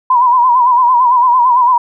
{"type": "tone with vibrato", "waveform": "sine", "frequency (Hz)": 988, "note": "B5", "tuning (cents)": 0, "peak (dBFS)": -6, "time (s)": [0.1, 1.78], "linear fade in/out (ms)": 5, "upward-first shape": "sine", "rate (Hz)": 8.9, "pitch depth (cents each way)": 79, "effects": []}